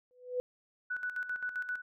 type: tone with exponential growth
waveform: sine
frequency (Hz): 498.1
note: B4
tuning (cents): +15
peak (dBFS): -27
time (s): 0.11-0.4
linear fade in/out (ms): 0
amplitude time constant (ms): 62
type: tone with tremolo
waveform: sine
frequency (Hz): 1483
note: F#6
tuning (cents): +4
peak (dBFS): -32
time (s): 0.9-1.82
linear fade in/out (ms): 10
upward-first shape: square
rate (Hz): 7.6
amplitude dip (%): 65
effects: none